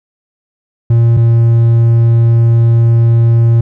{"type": "tone pair in turn", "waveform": "triangle", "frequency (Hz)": [116.54, 116.05], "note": ["A#2", "A#2"], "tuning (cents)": [0, -7], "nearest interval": "unison", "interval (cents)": 7, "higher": "first", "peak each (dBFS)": -3, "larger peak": "neither", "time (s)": [[0.9, 1.17], [1.17, 3.61]], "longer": "second", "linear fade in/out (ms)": 5, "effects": []}